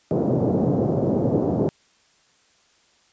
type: band-pass noise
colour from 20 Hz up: pink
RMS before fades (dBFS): -21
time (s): 0.11-1.69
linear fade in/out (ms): 0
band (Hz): 120 to 590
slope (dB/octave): 24
effects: white hiss -60 dBFS RMS until 3.12 s + resampled to 16000 Hz